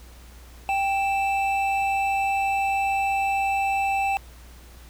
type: tone pair together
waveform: triangle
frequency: 787 / 2647 Hz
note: G5 / E7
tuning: +7 / +7 cents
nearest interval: octave + major sixth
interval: 2100 cents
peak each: -20 / -26 dBFS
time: 0.69-4.17 s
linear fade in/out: 0 ms
effects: added 60 Hz sine -44 dBFS peak until 4.89 s + pink hiss -51 dBFS RMS until 4.89 s